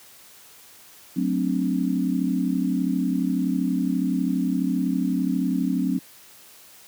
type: chord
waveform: sine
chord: D dominant seventh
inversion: first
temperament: equal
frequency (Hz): 185 / 220 / 261.6 / 293.7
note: F#3 / A3 / C4 / D4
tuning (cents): 0 / 0 / 0 / 0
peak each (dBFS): -25 / -30 / -24 / -28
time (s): 1.16-5.99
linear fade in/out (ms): 10
effects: white hiss -49 dBFS RMS until 6.87 s + high-pass 80 Hz 12 dB/octave